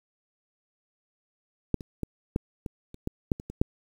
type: clicks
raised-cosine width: 3 ms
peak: -10 / -27 / -17 / -11 / -21 / -30 / -16 / -10 / -25 / -24 / -8 dBFS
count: 11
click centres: 1.743 / 1.808 / 2.033 / 2.361 / 2.662 / 2.944 / 3.074 / 3.318 / 3.399 / 3.5 / 3.615 s
effects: 8-bit